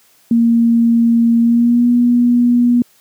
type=tone with pitch glide; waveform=sine; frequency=232.4 to 241.8 Hz; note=A#3 to B3; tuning=-5 to -36 cents; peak=-8 dBFS; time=0.31-2.82 s; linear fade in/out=2 ms; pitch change=+69 cents; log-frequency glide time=1.4-1.88 s; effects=white hiss -52 dBFS RMS until 3 s + high-pass 100 Hz 12 dB/octave